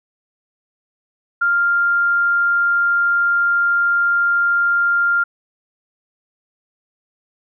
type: tone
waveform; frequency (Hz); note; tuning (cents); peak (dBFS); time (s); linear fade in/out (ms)
sine; 1396.9; F6; 0; -13; 1.41-5.24; 10
effects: none